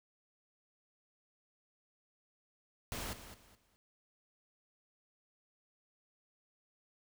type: noise with echo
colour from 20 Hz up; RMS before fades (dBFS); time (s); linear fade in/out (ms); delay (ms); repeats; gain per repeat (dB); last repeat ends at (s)
pink; -41; 2.92-3.13; 0; 210; 3; -11; 3.76
effects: none